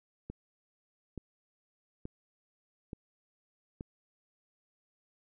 click train, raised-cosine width 3 ms, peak -27 dBFS, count 5, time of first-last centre 0.3-3.809 s, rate 1.14 Hz, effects none

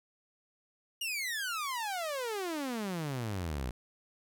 sawtooth exponential sweep, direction down, 2900 to 58.27 Hz, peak -30 dBFS, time 1.01-3.71 s, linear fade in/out 5 ms, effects none

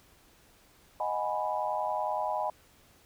sine chord, G# minor seventh, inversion second, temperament equal, 622.3 / 740 / 830.6 / 987.8 Hz, D#5 / F#5 / G#5 / B5, 0 / 0 / 0 / 0 cents, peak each -34 / -36 / -33 / -34 dBFS, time 1-2.5 s, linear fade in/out 2 ms, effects pink hiss -61 dBFS RMS until 3.05 s

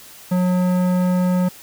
sine tone with tanh clipping, 181.2 Hz, F#3, 36 cents flat, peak -17 dBFS, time 0.31-1.49 s, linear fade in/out 10 ms, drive 15 dB, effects white hiss -42 dBFS RMS until 1.62 s

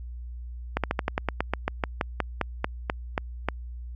slowing click train, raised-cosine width 0.5 ms, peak -9 dBFS, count 18, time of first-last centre 0.77-3.486 s, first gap 67 ms, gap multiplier 1.1, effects added 60 Hz sine -35 dBFS peak until 3.95 s

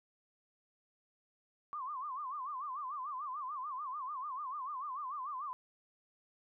sine tone with vibrato, 1108.7 Hz, C#6, in tune, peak -38 dBFS, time 1.73-5.53 s, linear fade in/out 0 ms, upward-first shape sine, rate 6.8 Hz, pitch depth 170 cents each way, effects none

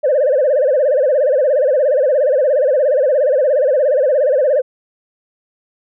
sine tone with vibrato, 554.4 Hz, C#5, in tune, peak -9 dBFS, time 0.03-4.62 s, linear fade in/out 20 ms, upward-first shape sine, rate 17 Hz, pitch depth 180 cents each way, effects tanh soft clip ceiling -7 dBFS

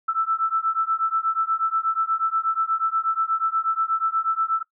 sine beating tone pair, 1318.5 / 1326.8 Hz, E6 / E6, 0 / +11 cents, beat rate 8.3 Hz, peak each -23 dBFS, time 0.08-4.63 s, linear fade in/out 10 ms, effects noise-tail reverb RT60 0.1 s tail -19 dB re dry

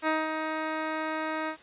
10% pulse tone with ADSR envelope, 314.1 Hz, D#4, 16 cents sharp, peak -15 dBFS, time 0.02-1.57 s, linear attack 52 ms, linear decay 200 ms, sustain -6 dB, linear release 85 ms, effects white hiss -52 dBFS RMS until 1.62 s + resampled to 8000 Hz

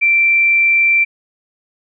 sine tone with frequency modulation, 2349 Hz, D7, in tune, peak -9 dBFS, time 0.01-1.05 s, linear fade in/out 20 ms, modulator 52.8 Hz, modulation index 0.22, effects none

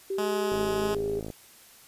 sine tone with pitch glide, 388.2 to 405.2 Hz, G4 to G#4, -17 to -43 cents, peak -27 dBFS, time 0.1-1.2 s, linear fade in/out 5 ms, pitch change +74 cents, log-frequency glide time 0.82-0.91 s
10% pulse tone, 210.3 Hz, G#3, 22 cents sharp, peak -21 dBFS, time 0.18-0.95 s, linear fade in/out 5 ms
click train, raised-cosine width 2 ms, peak -23 dBFS, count 43, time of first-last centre 0.52-1.302 s, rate 53.7 Hz
effects white hiss -53 dBFS RMS until 1.87 s + resampled to 32000 Hz

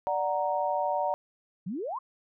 sine chord, D augmented, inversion none, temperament equal, 587.3 / 740 / 932.3 Hz, D5 / F#5 / A#5, 0 / 0 / 0 cents, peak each -30 dBFS, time 0.07-1.14 s, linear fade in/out 0 ms
sine exponential sweep, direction up, 162.3 to 1136 Hz, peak -31 dBFS, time 1.66-1.99 s, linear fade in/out 10 ms
effects none

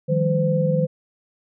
sine tone cluster, 156 / 177.2 / 199.6 / 512 Hz, D#3 / F3 / G3 / C5, +5 / +25 / +32 / -38 cents, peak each -20 / -26 / -28 / -21 dBFS, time 0.08-0.87 s, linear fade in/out 20 ms, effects none

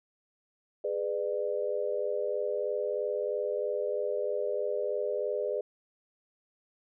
sine chord, G# diminished, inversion none, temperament just, 415.3 / 498.4 / 598 Hz, G#4 / B4 / D5, 0 / +16 / +31 cents, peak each -33 dBFS, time 0.84-5.61 s, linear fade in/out 5 ms, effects none

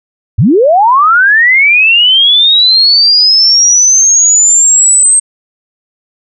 sine linear sweep, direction up, 77.6 to 8372 Hz, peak -3 dBFS, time 0.38-5.2 s, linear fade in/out 10 ms, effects none

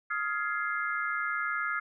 sine chord, F minor seventh, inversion third, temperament just, 1257.2 / 1396.9 / 1676.3 / 2095 Hz, Eb6 / F6 / Ab6 / C7, +18 / 0 / +16 / +2 cents, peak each -34 / -33 / -35 / -37 dBFS, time 0.1-1.8 s, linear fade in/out 10 ms, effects none

